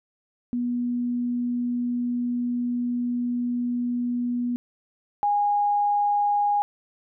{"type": "tone pair in turn", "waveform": "sine", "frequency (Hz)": [243, 821.4], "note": ["B3", "G#5"], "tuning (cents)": [-28, -19], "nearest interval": "octave + major sixth", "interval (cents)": 2109, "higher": "second", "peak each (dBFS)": [-23, -19], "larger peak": "second", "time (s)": [[0.53, 4.56], [5.23, 6.62]], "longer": "first", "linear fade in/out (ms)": 0, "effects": []}